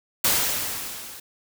white noise with level ramp, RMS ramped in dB -19 to -41 dBFS, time 0.24-1.2 s, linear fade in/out 5 ms, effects none

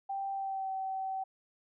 sine tone with pitch glide, 784 to 766.1 Hz, G5 to G5, 0 to -40 cents, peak -33 dBFS, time 0.09-1.24 s, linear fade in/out 10 ms, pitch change -40 cents, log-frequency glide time 0.32-0.71 s, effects none

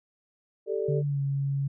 sine chord, G suspended second, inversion none, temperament just, 392 / 441 / 588 Hz, G4 / A4 / D5, 0 / +4 / +2 cents, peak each -30 / -29 / -35 dBFS, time 0.66-1.03 s, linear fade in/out 50 ms
sine tone with pitch glide, 145.1 to 138.87 Hz, D3 to C#3, -21 to +3 cents, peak -25 dBFS, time 0.88-1.68 s, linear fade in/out 10 ms, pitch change -76 cents, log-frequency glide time 1.03-1.21 s
effects none

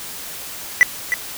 triangle tone with echo, 1975.5 Hz, B6, in tune, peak -4 dBFS, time 0.81-0.83 s, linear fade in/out 0 ms, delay 310 ms, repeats 1, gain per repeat -9 dB, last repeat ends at 1.14 s, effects white hiss -32 dBFS RMS until 1.37 s

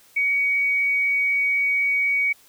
sine tone with frequency modulation, 2252 Hz, C#7, 27 cents sharp, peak -18 dBFS, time 0.16-2.33 s, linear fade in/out 10 ms, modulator 71.6 Hz, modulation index 0.31, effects white hiss -54 dBFS RMS until 2.48 s

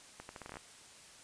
accelerating click train, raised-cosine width 0.5 ms, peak -30 dBFS, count 10, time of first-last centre 0.2-0.569 s, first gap 91 ms, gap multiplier 0.78, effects white hiss -56 dBFS RMS until 1.23 s + resampled to 22050 Hz

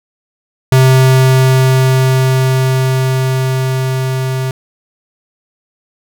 square tone with level ramp, 130.81 Hz, C3, in tune, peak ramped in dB -5 to -15 dBFS, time 0.72-4.51 s, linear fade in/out 2 ms, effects none

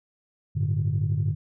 sine chord, G suspended second, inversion none, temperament just, 98 / 110.25 / 147 Hz, G2 / A2 / D3, 0 / +4 / +2 cents, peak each -25 / -26 / -25 dBFS, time 0.55-1.35 s, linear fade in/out 20 ms, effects tanh soft clip ceiling -16 dBFS

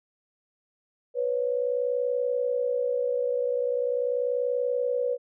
sine tone pair together, 493.6 / 554 Hz, B4 / C#5, -1 / -1 cents, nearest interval major second, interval 200 cents, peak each -25 / -29 dBFS, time 1.14-5.18 s, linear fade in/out 50 ms, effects none

